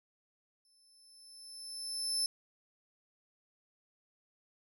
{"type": "tone with exponential growth", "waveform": "30% pulse", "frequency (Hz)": 5274, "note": "E8", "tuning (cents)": 0, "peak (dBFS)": -25, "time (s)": [0.65, 2.26], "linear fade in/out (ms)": 1, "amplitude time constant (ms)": 350, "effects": []}